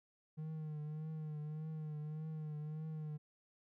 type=tone with vibrato; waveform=triangle; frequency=154.1 Hz; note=D#3; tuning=16 cents flat; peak=-39 dBFS; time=0.37-3.18 s; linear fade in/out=20 ms; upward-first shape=triangle; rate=1.7 Hz; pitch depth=51 cents each way; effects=none